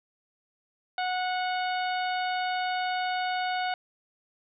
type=harmonic tone; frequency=734 Hz; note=F#5; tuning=14 cents flat; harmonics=1 / 2 / 3 / 4 / 5 / 6; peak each=-28 / -34 / -38 / -40 / -42 / -44 dBFS; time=0.98-3.74 s; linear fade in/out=2 ms; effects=none